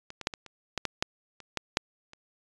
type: clicks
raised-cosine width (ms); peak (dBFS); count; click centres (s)
0.2; -24 / -21 / -9 / -20 / -29 / -12 / -11 / -8 / -29 / -12 / -6 / -30; 12; 0.104 / 0.213 / 0.271 / 0.338 / 0.463 / 0.777 / 0.853 / 1.025 / 1.403 / 1.573 / 1.771 / 2.134
effects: resampled to 22050 Hz